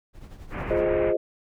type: noise with tremolo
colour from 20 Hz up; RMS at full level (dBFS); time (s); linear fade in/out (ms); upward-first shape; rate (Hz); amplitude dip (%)
brown; -38; 0.13-0.84; 50; triangle; 11; 70
type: low-pass noise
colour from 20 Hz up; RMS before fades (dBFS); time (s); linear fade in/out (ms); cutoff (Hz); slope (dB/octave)
pink; -32; 0.5-1.14; 50; 2500; 48
type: chord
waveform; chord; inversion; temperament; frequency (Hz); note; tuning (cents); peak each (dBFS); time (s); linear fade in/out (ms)
sine; F minor seventh; none; equal; 349.2 / 415.3 / 523.3 / 622.3; F4 / Ab4 / C5 / Eb5; 0 / 0 / 0 / 0; -26; 0.7-1.17; 10
effects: none